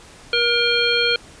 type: harmonic tone with a mistuned harmonic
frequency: 475.3 Hz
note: A#4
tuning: 34 cents sharp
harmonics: 1 / 3 / 5 / 7 / 9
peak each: -22 / -22 / -22 / -22 / -22 dBFS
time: 0.33-1.16 s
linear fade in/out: 2 ms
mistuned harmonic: 7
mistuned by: -66 cents
effects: pink hiss -44 dBFS RMS until 1.4 s + resampled to 22050 Hz